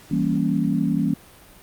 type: chord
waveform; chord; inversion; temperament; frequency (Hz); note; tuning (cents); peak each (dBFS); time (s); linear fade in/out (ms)
sine; E diminished seventh; none; equal; 164.81 / 196 / 233.1 / 277.2; E3 / G3 / Bb3 / Db4; 0 / 0 / 0 / 0; -24; 0.11-1.14; 5
effects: pink hiss -48 dBFS RMS until 1.62 s + Opus 48 kbps